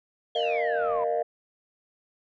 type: exponential sweep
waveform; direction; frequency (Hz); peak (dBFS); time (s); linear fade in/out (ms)
sine; down; 3322 to 955; -30; 0.35-1.04; 2
type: chord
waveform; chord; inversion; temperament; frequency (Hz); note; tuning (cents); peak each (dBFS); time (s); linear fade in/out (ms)
sine; Bb suspended fourth; none; equal with one note detuned; 466.2 / 612.3 / 698.5; Bb4 / Eb5 / F5; 0 / -28 / 0; -27; 0.35-1.23; 10
effects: tanh soft clip ceiling -18 dBFS